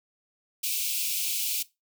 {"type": "high-pass noise", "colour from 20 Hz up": "white", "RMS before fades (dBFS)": -29, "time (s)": [0.63, 1.63], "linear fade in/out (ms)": 10, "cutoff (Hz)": 2300, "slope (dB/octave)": 96, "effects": ["noise-tail reverb RT60 0.2 s tail -18 dB re dry"]}